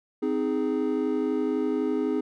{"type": "chord", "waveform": "triangle", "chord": "Ab major", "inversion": "first", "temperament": "just", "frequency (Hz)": [259.6, 311.5, 415.3], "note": ["C4", "Eb4", "Ab4"], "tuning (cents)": [-13, 2, 0], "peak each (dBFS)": -26, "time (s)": [0.22, 2.21], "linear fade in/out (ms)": 10, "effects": []}